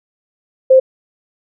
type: tone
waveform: sine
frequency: 523.3 Hz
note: C5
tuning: in tune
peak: -4 dBFS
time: 0.7-0.8 s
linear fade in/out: 10 ms
effects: none